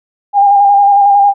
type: tone with vibrato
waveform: sine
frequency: 805 Hz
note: G5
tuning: 46 cents sharp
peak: -4 dBFS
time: 0.33-1.34 s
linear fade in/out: 50 ms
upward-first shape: square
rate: 11 Hz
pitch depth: 23 cents each way
effects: none